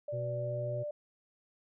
sine tone with pitch glide, 587.3 to 592.1 Hz, D5 to D5, 0 to +14 cents, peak -35 dBFS, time 0.08-0.91 s, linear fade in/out 5 ms, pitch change +14 cents, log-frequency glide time 0.39-0.56 s
harmonic tone, 123.47 Hz, B2, in tune, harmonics 1 / 3 / 4, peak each -36 / -46 / -48 dBFS, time 0.12-0.84 s, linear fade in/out 20 ms
effects none

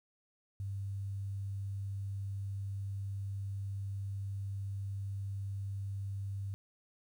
sine tone with quantisation, 98.7 Hz, G2, 12 cents sharp, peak -36 dBFS, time 0.6-6.54 s, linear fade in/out 0 ms, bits 11, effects none

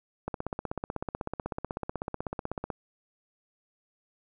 click train, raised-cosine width 1 ms, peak -18 dBFS, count 40, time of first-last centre 0.28-2.702 s, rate 16.1 Hz, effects none

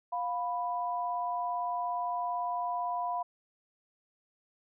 sine tone pair together, 706 / 988.4 Hz, F5 / B5, +19 / +1 cents, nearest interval tritone, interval 582 cents, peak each -33 / -33 dBFS, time 0.12-3.23 s, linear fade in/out 10 ms, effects none

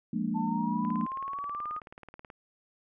sine chord, Bb dominant seventh, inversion second, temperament equal, 174.61 / 207.7 / 233.1 / 293.7 Hz, F3 / Ab3 / Bb3 / D4, 0 / 0 / 0 / 0 cents, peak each -35 / -32 / -32 / -37 dBFS, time 0.13-1.06 s, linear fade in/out 5 ms
sine exponential sweep, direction up, 880 to 1244.5 Hz, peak -33 dBFS, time 0.34-1.8 s, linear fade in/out 20 ms
click train, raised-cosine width 0.5 ms, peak -31 dBFS, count 28, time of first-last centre 0.85-2.302 s, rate 18.6 Hz
effects none

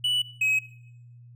triangle tone pair in turn, 2960 / 2547 Hz, F#7 / D#7, 0 / +40 cents, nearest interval minor third, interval 260 cents, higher first, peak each -20 / -19 dBFS, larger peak second, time 0.04-0.22 / 0.41-0.59 s, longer neither, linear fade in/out 5 ms, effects noise-tail reverb RT60 0.8 s tail -18 dB re dry + added 120 Hz sine -46 dBFS peak until 1.35 s

